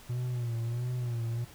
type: tone with vibrato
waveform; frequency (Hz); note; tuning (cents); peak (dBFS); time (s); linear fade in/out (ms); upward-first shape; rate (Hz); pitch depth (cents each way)
triangle; 120; B2; -49; -28; 0.09-1.45; 10; sine; 1.5; 72
effects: pink hiss -53 dBFS RMS until 1.54 s